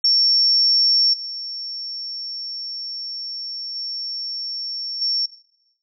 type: tone with level steps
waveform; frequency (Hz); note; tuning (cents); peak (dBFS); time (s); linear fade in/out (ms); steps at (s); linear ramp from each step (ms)
sine; 5460; F8; -40; -13 / -27 / -25 / -18; 0.04-5.26; 5; 1.13 / 3.75 / 5.01; 10
effects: noise-tail reverb RT60 0.8 s tail -17 dB re dry